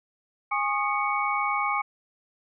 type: tone cluster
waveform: sine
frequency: 822 / 1088 / 1228 / 2233 Hz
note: G#5 / C#6 / D#6 / C#7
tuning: -18 / -33 / -23 / +12 cents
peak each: -29 dBFS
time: 0.51-1.82 s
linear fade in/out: 10 ms
effects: none